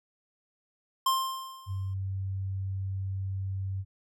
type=tone with exponential decay; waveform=square; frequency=1054 Hz; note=C6; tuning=12 cents sharp; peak=-22 dBFS; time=1.06-1.94 s; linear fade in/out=5 ms; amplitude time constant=190 ms
type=tone; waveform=sine; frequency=96.2 Hz; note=G2; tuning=32 cents flat; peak=-30 dBFS; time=1.66-3.85 s; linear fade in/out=50 ms
effects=none